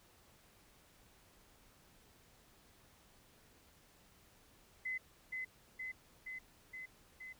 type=tone with echo; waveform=sine; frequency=2034 Hz; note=C7; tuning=50 cents flat; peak=-37 dBFS; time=4.85-4.98 s; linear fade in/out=10 ms; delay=470 ms; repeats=5; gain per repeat=-2 dB; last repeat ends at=7.33 s; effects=pink hiss -66 dBFS RMS until 7.39 s